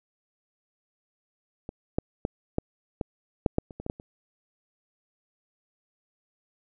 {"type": "clicks", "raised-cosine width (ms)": 2, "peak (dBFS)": [-22, -11, -13, -11, -15, -7, -9, -29, -24, -20, -15, -29], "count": 12, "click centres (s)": [1.691, 1.985, 2.251, 2.584, 3.012, 3.462, 3.584, 3.708, 3.8, 3.864, 3.899, 3.999], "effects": []}